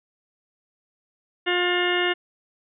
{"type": "harmonic tone", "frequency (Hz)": 355.7, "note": "F4", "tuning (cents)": 32, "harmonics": [1, 2, 3, 4, 5, 6, 8, 9, 10], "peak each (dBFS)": [-24, -30, -34, -30, -27, -29, -27, -39, -37], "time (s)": [1.46, 2.14], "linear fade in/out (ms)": 20, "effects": []}